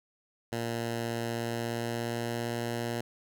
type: tone with pitch glide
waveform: 10% pulse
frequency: 116.54 to 117.89 Hz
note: A#2 to A#2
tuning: 0 to +20 cents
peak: -23 dBFS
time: 0.52-3.01 s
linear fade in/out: 5 ms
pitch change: +20 cents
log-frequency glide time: 1.23-2.51 s
effects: none